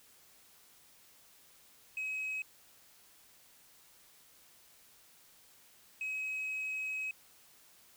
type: tone bursts at uneven times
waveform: sine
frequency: 2548 Hz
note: D#7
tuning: 41 cents sharp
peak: -33 dBFS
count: 2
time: 1.97-2.42 / 6.01-7.11 s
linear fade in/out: 2 ms
effects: tanh soft clip ceiling -33 dBFS + white hiss -62 dBFS RMS until 7.96 s